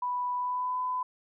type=tone with pitch glide; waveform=sine; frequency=987.8 to 1005.6 Hz; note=B5 to B5; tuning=0 to +31 cents; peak=-28 dBFS; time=0.02-1.03 s; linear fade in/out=5 ms; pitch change=+31 cents; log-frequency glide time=0.35-0.79 s; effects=none